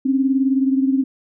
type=beating tone pair; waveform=sine; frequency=265.3 / 284.3 Hz; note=C4 / C#4; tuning=+24 / +44 cents; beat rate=19 Hz; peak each=-15 / -22 dBFS; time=0.05-1.04 s; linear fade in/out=10 ms; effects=none